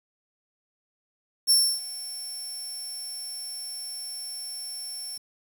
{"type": "tone with ADSR envelope", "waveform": "25% pulse", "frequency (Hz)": 5420, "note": "E8", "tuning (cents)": 47, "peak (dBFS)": -11, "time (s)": [1.47, 5.18], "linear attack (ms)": 35, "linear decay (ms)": 290, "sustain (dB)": -18, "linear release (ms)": 9, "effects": ["8-bit"]}